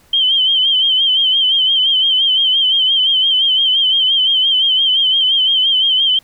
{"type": "tone with vibrato", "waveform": "sine", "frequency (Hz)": 3119, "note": "G7", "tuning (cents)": -9, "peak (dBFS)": -10, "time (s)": [0.13, 6.19], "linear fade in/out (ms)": 5, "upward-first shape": "sine", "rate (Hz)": 5.8, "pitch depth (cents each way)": 67, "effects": ["pink hiss -51 dBFS RMS until 6.23 s"]}